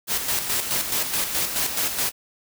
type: noise with tremolo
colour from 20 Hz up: white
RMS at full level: -23 dBFS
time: 0.07-2.12 s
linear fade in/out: 50 ms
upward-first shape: square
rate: 4.7 Hz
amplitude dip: 50%
effects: none